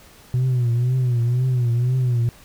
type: tone with vibrato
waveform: sine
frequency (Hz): 123.5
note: B2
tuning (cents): 0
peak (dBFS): -14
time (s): 0.34-2.29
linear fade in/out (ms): 0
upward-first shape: triangle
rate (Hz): 2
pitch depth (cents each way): 100
effects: tanh soft clip ceiling -15 dBFS + pink hiss -48 dBFS RMS until 2.44 s